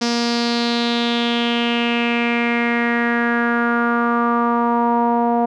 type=tone with low-pass filter sweep; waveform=sawtooth; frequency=236.4 Hz; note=A#3; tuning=24 cents sharp; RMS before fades=-18 dBFS; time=0.01-5.46 s; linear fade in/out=10 ms; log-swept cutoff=5300 to 800 Hz; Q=4.8; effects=none